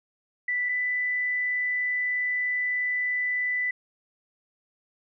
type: tone pair in turn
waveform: sine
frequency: 1975.5 / 1989.2 Hz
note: B6 / B6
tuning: 0 / +12 cents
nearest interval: unison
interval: 12 cents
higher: second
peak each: -24 dBFS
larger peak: neither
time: 0.48-0.69 / 0.69-3.71 s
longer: second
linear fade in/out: 5 ms
effects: none